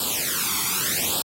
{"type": "noise with flanger", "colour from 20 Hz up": "white", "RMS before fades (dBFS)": -24, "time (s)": [0, 1.22], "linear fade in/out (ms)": 2, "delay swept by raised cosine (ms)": [0.24, 0.9], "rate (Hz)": 0.84, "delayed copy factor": 0.95, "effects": ["high-pass 100 Hz 12 dB/octave", "AAC 48 kbps"]}